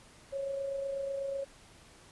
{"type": "tone with amplitude modulation", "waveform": "sine", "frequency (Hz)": 550, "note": "C#5", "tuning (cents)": -14, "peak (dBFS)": -31, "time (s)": [0.32, 1.45], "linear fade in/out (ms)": 20, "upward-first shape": "sine", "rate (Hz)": 28.1, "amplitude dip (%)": 40, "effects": ["pink hiss -57 dBFS RMS until 2.11 s", "resampled to 24000 Hz"]}